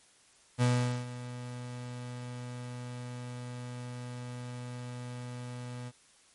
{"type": "tone with ADSR envelope", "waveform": "35% pulse", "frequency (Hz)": 123.2, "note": "B2", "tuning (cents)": -4, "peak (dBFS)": -21, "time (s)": [0.58, 5.92], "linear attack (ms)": 40, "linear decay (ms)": 430, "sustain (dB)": -16, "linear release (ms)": 44, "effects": ["white hiss -62 dBFS RMS until 6.34 s", "MP3 48 kbps"]}